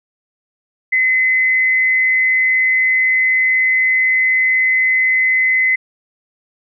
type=tone with frequency modulation; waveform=sine; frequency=2039 Hz; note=C7; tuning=45 cents flat; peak=-11 dBFS; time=0.92-5.76 s; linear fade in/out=10 ms; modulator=200 Hz; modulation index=0.24; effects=none